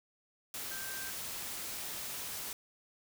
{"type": "tone in noise", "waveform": "sine", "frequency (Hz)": 1569, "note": "G6", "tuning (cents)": 1, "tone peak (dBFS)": -45, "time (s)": [0.71, 1.1], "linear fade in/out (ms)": 2, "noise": "white", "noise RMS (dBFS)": -41, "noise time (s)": [0.54, 2.53], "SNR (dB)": -7, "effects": []}